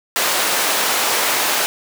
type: high-pass noise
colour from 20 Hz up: pink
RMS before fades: -18 dBFS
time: 0.16-1.66 s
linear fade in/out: 0 ms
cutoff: 600 Hz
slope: 12 dB/octave
effects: none